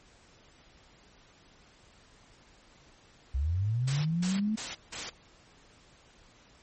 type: linear sweep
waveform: sine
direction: up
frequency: 61.74 to 221.3 Hz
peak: -26 dBFS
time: 3.34-4.56 s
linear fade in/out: 10 ms
type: noise bursts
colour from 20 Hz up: white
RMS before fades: -36 dBFS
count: 4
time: 3.87-5.1 s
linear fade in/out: 10 ms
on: 180 ms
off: 170 ms
effects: pink hiss -59 dBFS RMS until 6.62 s + MP3 32 kbps